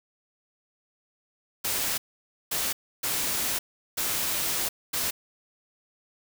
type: noise bursts at uneven times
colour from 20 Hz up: white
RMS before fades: -28 dBFS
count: 5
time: 1.64-1.98 / 2.51-2.73 / 3.03-3.59 / 3.97-4.69 / 4.93-5.11 s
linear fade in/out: 10 ms
effects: none

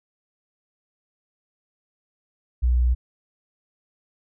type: tone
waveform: sine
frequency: 61.2 Hz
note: B1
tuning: 15 cents flat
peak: -16 dBFS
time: 2.62-2.95 s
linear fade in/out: 20 ms
effects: none

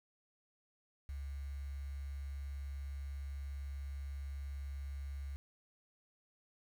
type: tone with quantisation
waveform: sine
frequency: 69.5 Hz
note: C#2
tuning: 5 cents sharp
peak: -40 dBFS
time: 1.09-5.36 s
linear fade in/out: 0 ms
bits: 10
effects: none

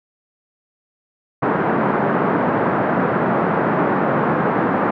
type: band-pass noise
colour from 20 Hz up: pink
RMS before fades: -18 dBFS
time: 1.42-4.91 s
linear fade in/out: 10 ms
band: 160 to 1500 Hz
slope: 24 dB/octave
effects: none

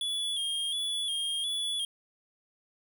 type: tone with vibrato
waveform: square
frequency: 3322 Hz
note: G#7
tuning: in tune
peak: -30 dBFS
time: 0.01-1.85 s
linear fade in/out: 2 ms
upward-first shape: square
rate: 1.4 Hz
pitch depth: 50 cents each way
effects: none

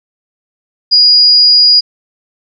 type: tone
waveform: sine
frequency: 4887 Hz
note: D#8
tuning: 32 cents flat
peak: -3 dBFS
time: 0.91-1.81 s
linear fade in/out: 20 ms
effects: none

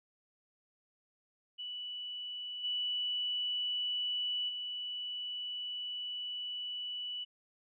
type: tone with level steps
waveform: sine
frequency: 2960 Hz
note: F#7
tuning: in tune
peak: -39 / -32 / -37 dBFS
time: 1.58-7.25 s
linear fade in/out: 20 ms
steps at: 2.63 / 4.48 s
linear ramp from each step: 20 ms
effects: none

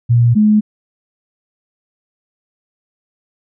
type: tone pair in turn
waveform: sine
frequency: 118.9 / 212.3 Hz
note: A#2 / G#3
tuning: +35 / +38 cents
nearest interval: minor seventh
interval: 1003 cents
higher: second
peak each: -7 dBFS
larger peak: neither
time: 0.09-0.35 / 0.35-0.61 s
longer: neither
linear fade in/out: 20 ms
effects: none

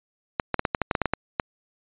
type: clicks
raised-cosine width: 0.5 ms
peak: -7 dBFS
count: 12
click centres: 0.398 / 0.543 / 0.594 / 0.652 / 0.748 / 0.817 / 0.912 / 0.952 / 1.017 / 1.057 / 1.136 / 1.398 s
effects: resampled to 8000 Hz

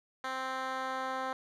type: tone with band-pass filter sweep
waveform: 10% pulse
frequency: 261.6 Hz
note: C4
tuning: in tune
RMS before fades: -36 dBFS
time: 0.24-1.33 s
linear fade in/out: 2 ms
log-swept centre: 1600 to 940 Hz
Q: 0.72
effects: none

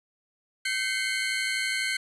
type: tone cluster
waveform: 30% pulse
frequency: 1540 / 2068 / 2180 Hz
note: G6 / C7 / C#7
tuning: -31 / -21 / -29 cents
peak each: -28 dBFS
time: 0.65-1.97 s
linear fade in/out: 5 ms
effects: resampled to 24000 Hz + 10-bit

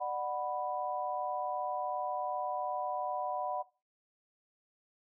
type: chord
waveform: sine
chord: B minor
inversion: first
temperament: equal with one note detuned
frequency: 597.3 / 740 / 987.8 Hz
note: D5 / F#5 / B5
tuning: +29 / 0 / 0 cents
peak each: -39 / -35 / -38 dBFS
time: 0-3.63 s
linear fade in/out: 20 ms
effects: noise-tail reverb RT60 0.3 s tail -18 dB re dry

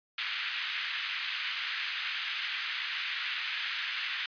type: band-pass noise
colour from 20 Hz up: white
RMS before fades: -35 dBFS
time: 0.18-4.26 s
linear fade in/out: 2 ms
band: 1500 to 3400 Hz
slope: 24 dB/octave
effects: resampled to 11025 Hz

